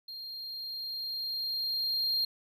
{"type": "tone with level ramp", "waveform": "triangle", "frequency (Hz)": 4210, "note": "C8", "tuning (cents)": 10, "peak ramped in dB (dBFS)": [-39, -25], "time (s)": [0.08, 2.25], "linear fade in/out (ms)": 5, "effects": []}